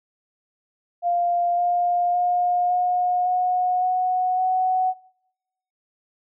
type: tone with pitch steps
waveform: sine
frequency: 698.5 / 705.8 / 713.2 / 720.6 / 728.2 / 735.8 / 743.5 Hz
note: F5 / F5 / F5 / F#5 / F#5 / F#5 / F#5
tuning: 0 / +18 / +36 / -46 / -28 / -10 / +8 cents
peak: -18 dBFS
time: 1.02-4.94 s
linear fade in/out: 50 ms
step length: 560 ms
effects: noise-tail reverb RT60 0.9 s tail -24 dB re dry